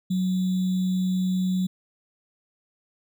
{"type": "tone with sample-and-hold", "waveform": "sine", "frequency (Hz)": 185, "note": "F#3", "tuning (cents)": 0, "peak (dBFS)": -21, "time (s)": [0.1, 1.67], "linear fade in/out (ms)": 10, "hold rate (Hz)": 3675, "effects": []}